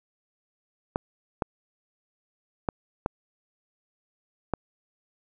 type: clicks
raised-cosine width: 1 ms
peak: -11 dBFS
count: 5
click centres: 0.959 / 1.422 / 2.688 / 3.061 / 4.537 s
effects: none